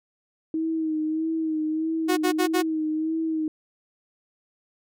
sine tone with vibrato, 316.6 Hz, D#4, 30 cents sharp, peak -23 dBFS, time 0.54-3.48 s, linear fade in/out 2 ms, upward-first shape sine, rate 1.6 Hz, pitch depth 39 cents each way
sawtooth tone bursts, 364.9 Hz, F#4, 24 cents flat, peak -17 dBFS, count 4, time 2.08-2.626 s, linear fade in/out 20 ms, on 93 ms, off 58 ms
effects none

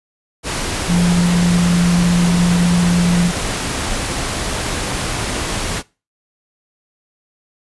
sine tone in noise, 174.61 Hz, F3, in tune, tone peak -11 dBFS, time 0.87-3.32 s, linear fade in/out 50 ms, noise pink, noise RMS -21 dBFS, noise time 0.43-5.83 s, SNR +7 dB, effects noise-tail reverb RT60 0.3 s tail -22 dB re dry + resampled to 24000 Hz

